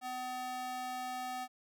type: tone with high-pass filter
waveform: square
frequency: 252.6 Hz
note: B3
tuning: 39 cents sharp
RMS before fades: -40 dBFS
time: 0.01-1.48 s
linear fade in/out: 50 ms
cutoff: 620 Hz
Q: 2.3
effects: none